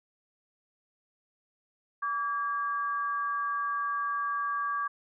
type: tone pair together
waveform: sine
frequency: 1150 / 1626.3 Hz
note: D6 / G#6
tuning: -37 / -37 cents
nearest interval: tritone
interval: 600 cents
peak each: -29 / -35 dBFS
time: 2.02-4.88 s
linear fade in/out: 10 ms
effects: none